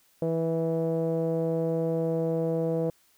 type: tone with low-pass filter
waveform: sawtooth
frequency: 163.7 Hz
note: E3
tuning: 12 cents flat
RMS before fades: -27 dBFS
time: 0.22-2.9 s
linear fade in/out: 2 ms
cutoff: 550 Hz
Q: 6.5
effects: white hiss -64 dBFS RMS until 3.17 s